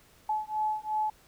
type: beating tone pair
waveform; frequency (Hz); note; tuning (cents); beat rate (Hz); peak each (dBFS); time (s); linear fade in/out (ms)
sine; 857 / 859.8; A5 / A5; -46 / -40; 2.8; -31; 0.29-1.1; 5
effects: pink hiss -60 dBFS RMS until 1.27 s